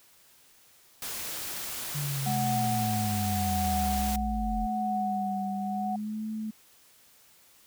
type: noise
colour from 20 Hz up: white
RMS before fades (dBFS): -36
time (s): 1.02-4.16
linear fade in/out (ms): 2
type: linear sweep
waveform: sine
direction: down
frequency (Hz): 147.3 to 40.9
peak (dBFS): -30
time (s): 1.94-4.67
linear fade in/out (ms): 20
type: tone with tremolo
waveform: sine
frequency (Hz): 740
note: F#5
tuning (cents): 0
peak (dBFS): -27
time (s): 2.26-5.96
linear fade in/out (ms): 5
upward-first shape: triangle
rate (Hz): 0.83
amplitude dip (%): 55
type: tone with vibrato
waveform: sine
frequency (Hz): 207.7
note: G#3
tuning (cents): 0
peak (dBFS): -31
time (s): 2.26-6.51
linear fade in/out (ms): 10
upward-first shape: sine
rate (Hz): 0.55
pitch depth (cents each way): 83
effects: white hiss -59 dBFS RMS until 7.66 s

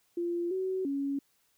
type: tone with pitch steps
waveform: sine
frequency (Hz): 345.2 / 376.2 / 278.6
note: F4 / F#4 / C#4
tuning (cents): -20 / +29 / +9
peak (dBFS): -29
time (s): 0.17-1.19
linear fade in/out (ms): 5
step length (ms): 340
effects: white hiss -71 dBFS RMS until 1.57 s

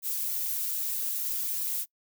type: noise with flanger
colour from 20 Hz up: violet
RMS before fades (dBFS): -31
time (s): 0.02-1.86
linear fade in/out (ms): 50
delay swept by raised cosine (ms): 1.6 to 7.6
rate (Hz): 2.5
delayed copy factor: +1
effects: noise-tail reverb RT60 0.1 s tail -24 dB re dry

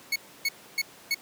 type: tone bursts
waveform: 25% pulse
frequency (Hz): 2205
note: C#7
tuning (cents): -10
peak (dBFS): -20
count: 4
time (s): 0.12-1.146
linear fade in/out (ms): 5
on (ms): 39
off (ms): 290
effects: pink hiss -50 dBFS RMS until 1.21 s + high-pass 200 Hz 12 dB/octave

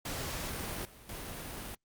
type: noise with level steps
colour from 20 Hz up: pink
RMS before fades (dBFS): -38 / -54 / -42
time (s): 0.05-1.75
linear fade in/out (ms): 5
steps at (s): 0.85 / 1.09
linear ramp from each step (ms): 2
effects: Opus 48 kbps

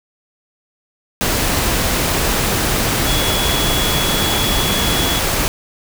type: tone in noise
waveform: sine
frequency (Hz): 3369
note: G#7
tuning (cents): +24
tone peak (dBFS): -21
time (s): 3.07-5.19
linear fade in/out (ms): 0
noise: pink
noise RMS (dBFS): -17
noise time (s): 1.21-5.48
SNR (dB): -7
effects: none

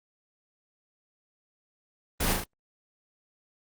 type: noise with echo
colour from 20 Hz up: pink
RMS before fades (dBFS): -27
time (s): 2.2-2.33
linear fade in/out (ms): 5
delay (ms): 37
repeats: 3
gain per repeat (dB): -3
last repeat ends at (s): 2.441
effects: Opus 24 kbps

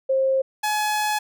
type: tone pair in turn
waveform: sine / sawtooth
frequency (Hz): 532 / 846.9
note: C5 / G#5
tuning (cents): +29 / +34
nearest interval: minor sixth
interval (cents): 805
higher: second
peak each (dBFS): -17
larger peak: neither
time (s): 0.09-0.42 / 0.63-1.19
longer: second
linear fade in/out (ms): 10
effects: none

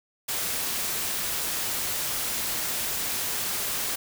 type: noise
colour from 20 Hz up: white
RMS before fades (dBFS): -29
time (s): 0.28-3.96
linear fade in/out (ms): 10
effects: none

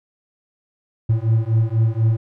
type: beating tone pair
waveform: triangle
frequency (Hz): 110.2 / 114.3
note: A2 / A#2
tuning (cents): +3 / -34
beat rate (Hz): 4.1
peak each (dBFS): -16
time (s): 1.09-2.17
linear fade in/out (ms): 10
effects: none

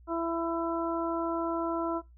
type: harmonic tone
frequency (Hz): 333.5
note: E4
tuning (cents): +20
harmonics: 1 / 2 / 3 / 4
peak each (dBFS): -31 / -34 / -36 / -37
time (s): 0.07-2.02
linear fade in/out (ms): 50
effects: noise-tail reverb RT60 0.2 s tail -23 dB re dry + added 60 Hz sine -52 dBFS peak until 2.17 s

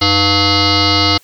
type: tone with frequency modulation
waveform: sine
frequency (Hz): 2093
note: C7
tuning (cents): 0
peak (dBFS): -9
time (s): 0.01-1.18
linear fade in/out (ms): 10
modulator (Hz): 400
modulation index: 6.9
effects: white hiss -49 dBFS RMS until 1.23 s

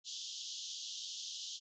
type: band-pass noise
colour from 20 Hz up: pink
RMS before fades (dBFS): -45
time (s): 0.04-1.6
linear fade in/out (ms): 50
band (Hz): 3000 to 6900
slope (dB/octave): 96
effects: none

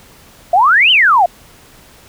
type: exponential two-way sweep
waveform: sine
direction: up then down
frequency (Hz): 659.3 to 3141 to 659.3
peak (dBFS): -6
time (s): 0.53-1.26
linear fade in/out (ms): 5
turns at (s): 0.91
effects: pink hiss -43 dBFS RMS until 2.08 s

